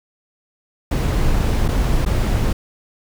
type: noise with dropouts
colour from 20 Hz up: brown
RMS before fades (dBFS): -17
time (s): 0.91-2.53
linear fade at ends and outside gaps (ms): 5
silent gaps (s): 1.681-1.686 / 2.051-2.061
effects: none

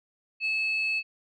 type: tone pair together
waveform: sine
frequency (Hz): 2597 / 4401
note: E7 / C#8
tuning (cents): -26 / -13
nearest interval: major sixth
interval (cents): 913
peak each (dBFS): -24 / -36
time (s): 0.4-1.03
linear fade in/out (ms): 50
effects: tanh soft clip ceiling -18 dBFS + MP3 96 kbps

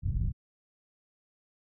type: low-pass noise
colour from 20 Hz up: pink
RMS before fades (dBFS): -29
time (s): 0.02-0.33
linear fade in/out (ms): 50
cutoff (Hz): 150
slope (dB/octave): 24
effects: none

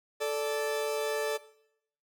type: tone pair together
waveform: 40% pulse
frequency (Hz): 438.3 / 585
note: A4 / D5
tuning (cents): -7 / -7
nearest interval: perfect fourth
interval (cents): 500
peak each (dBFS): -30 / -32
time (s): 0.2-1.38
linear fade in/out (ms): 20
effects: noise-tail reverb RT60 0.7 s tail -17 dB re dry

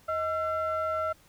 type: ring-modulated tone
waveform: triangle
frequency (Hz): 358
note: F4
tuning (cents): +43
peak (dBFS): -22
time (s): 0.08-1.13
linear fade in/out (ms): 10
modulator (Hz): 990
effects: pink hiss -60 dBFS RMS until 1.28 s

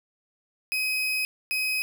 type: tone bursts at uneven times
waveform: 35% pulse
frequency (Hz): 2526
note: D#7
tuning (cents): +26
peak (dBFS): -23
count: 2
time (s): 0.72-1.25 / 1.51-1.82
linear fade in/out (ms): 0
effects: 9-bit

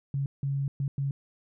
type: tone bursts at uneven times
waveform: sine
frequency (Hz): 138.59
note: C#3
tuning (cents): 0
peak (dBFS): -26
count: 4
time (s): 0.14-0.26 / 0.43-0.68 / 0.8-0.88 / 0.98-1.11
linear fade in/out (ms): 2
effects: none

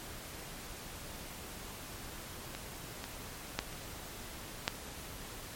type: clicks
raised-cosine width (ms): 0.2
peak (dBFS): -23 / -23 / -13 / -30 / -11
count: 5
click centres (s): 2.55 / 3.041 / 3.59 / 3.728 / 4.679
effects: pink hiss -46 dBFS RMS until 5.55 s + MP3 64 kbps

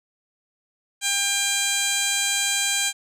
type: tone with band-pass filter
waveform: 15% pulse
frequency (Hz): 799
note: G5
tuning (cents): +33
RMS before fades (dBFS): -23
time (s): 1.01-2.93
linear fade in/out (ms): 50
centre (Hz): 6300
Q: 1.5
effects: none

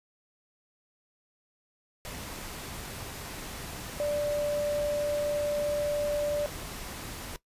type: tone in noise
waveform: sine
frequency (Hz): 587.3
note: D5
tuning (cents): 0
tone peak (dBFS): -26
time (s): 4-6.46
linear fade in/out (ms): 0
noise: pink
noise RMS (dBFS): -40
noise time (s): 2.05-7.36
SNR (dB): +11
effects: noise-tail reverb RT60 0.1 s tail -17 dB re dry + resampled to 32000 Hz

